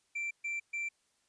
triangle tone bursts, 2349 Hz, D7, in tune, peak -32 dBFS, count 3, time 0.15-0.89 s, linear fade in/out 10 ms, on 160 ms, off 130 ms, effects white hiss -74 dBFS RMS until 1.28 s + resampled to 22050 Hz

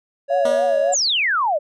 triangle tone, 559 Hz, C#5, 14 cents sharp, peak -15 dBFS, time 0.28-0.96 s, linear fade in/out 50 ms
sine tone with vibrato, 665 Hz, E5, 15 cents sharp, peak -19 dBFS, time 0.3-0.94 s, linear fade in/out 5 ms, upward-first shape triangle, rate 3.6 Hz, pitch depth 180 cents each way
10% pulse tone with exponential decay, 240.4 Hz, B3, 46 cents flat, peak -15 dBFS, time 0.45-1.19 s, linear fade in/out 2 ms, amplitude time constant 160 ms
sine exponential sweep, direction down, 7700 to 554.4 Hz, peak -16 dBFS, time 0.92-1.59 s, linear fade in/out 20 ms
effects resampled to 24000 Hz

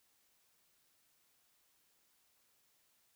silence, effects white hiss -74 dBFS RMS until 3.15 s

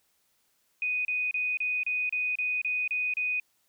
sine tone bursts, 2489 Hz, D#7, in tune, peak -26 dBFS, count 10, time 0.82-3.399 s, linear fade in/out 2 ms, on 230 ms, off 31 ms, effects white hiss -71 dBFS RMS until 3.68 s

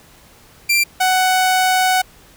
sawtooth tone pair in turn, 2364 / 744.6 Hz, D7 / F#5, +11 / +11 cents, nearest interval octave + minor sixth, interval 2000 cents, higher first, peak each -9 dBFS, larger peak neither, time 0.69-0.84 / 1-2.02 s, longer second, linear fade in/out 10 ms, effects pink hiss -47 dBFS RMS until 2.36 s

